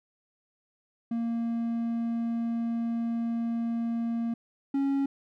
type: tone pair in turn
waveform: triangle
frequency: 231.8 / 275.7 Hz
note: A#3 / C#4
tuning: -10 / -9 cents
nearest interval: minor third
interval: 301 cents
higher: second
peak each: -25 / -22 dBFS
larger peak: second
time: 1.11-4.34 / 4.74-5.06 s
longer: first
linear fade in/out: 5 ms
effects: none